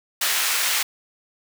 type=high-pass noise; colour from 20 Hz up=pink; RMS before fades=-22 dBFS; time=0.21-0.83 s; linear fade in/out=5 ms; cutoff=1500 Hz; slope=12 dB/octave; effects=none